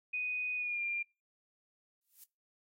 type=tone with pitch glide; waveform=sine; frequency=2489 to 2393 Hz; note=D#7 to D7; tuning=0 to +32 cents; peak=-33 dBFS; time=0.13-1.03 s; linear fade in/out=10 ms; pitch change=-68 cents; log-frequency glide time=0.56-0.82 s
type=noise with exponential growth; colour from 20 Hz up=violet; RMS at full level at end=-48 dBFS; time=2.01-2.24 s; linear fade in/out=5 ms; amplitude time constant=50 ms
effects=noise-tail reverb RT60 0.3 s tail -25 dB re dry + AAC 48 kbps